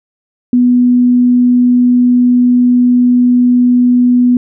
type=tone; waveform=sine; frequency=246.3 Hz; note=B3; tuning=5 cents flat; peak=-5 dBFS; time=0.53-4.37 s; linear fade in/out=2 ms; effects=none